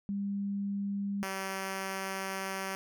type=tone pair in turn; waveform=sine / 5% pulse; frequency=200 / 192.33 Hz; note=G3 / G3; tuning=+35 / -33 cents; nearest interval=minor second; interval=68 cents; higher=first; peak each=-31 / -23 dBFS; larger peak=second; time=0.09-1.23 / 1.23-2.75 s; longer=second; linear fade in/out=0 ms; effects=none